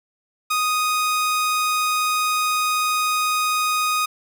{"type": "tone", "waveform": "sawtooth", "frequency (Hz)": 1244.5, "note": "D#6", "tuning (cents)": 0, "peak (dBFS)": -15, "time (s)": [0.5, 4.06], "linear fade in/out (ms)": 10, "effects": []}